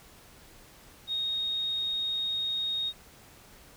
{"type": "tone", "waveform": "sine", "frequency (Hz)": 3729, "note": "A#7", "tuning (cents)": 0, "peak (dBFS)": -28, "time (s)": [1.07, 2.93], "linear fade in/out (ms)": 50, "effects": ["pink hiss -54 dBFS RMS until 3.76 s"]}